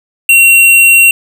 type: tone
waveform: square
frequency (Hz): 2741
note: F7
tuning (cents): -33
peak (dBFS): -3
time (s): 0.29-1.11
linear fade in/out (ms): 2
effects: none